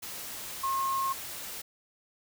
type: tone in noise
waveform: sine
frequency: 1075 Hz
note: C6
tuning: 47 cents sharp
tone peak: -27 dBFS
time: 0.63-1.13 s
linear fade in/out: 10 ms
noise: white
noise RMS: -40 dBFS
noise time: 0.02-1.62 s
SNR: +10 dB
effects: none